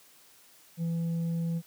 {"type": "tone with tanh clipping", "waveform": "sine", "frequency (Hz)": 166.9, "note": "E3", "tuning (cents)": 22, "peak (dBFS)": -28, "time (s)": [0.77, 1.62], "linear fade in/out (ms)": 50, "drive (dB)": 3, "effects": ["white hiss -58 dBFS RMS until 1.66 s", "high-pass 100 Hz 12 dB/octave"]}